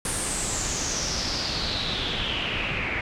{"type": "noise with low-pass filter sweep", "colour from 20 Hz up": "pink", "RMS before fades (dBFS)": -28, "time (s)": [0.05, 3.01], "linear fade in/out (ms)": 2, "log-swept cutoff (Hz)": [9500, 2200], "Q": 5.9, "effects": []}